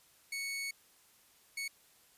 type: tone bursts at uneven times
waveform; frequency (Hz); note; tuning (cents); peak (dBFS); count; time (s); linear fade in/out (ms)
sawtooth; 2217; C#7; 0; -33; 2; 0.32-0.71 / 1.57-1.68; 5
effects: white hiss -65 dBFS RMS until 2.17 s + resampled to 32000 Hz